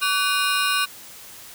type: ring-modulated tone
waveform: 20% pulse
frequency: 1324 Hz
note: E6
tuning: 7 cents sharp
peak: -11 dBFS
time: 0.01-0.86 s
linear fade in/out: 20 ms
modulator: 179 Hz
effects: white hiss -42 dBFS RMS until 1.54 s